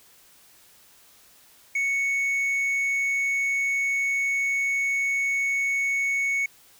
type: tone with hard clipping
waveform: sine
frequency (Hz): 2217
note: C#7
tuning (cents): 0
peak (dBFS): -23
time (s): 1.75-6.46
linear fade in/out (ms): 5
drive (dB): 3
effects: white hiss -55 dBFS RMS until 6.79 s